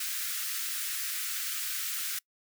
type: high-pass noise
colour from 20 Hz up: white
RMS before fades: -34 dBFS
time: 0-2.19 s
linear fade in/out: 5 ms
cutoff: 1300 Hz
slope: 48 dB/octave
effects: noise-tail reverb RT60 0.1 s tail -25 dB re dry